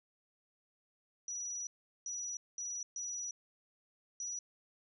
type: tone bursts at uneven times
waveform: sine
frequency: 5860 Hz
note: F#8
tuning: 18 cents flat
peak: -38 dBFS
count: 5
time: 1.28-1.67 / 2.06-2.37 / 2.58-2.83 / 2.96-3.31 / 4.2-4.39 s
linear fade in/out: 2 ms
effects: none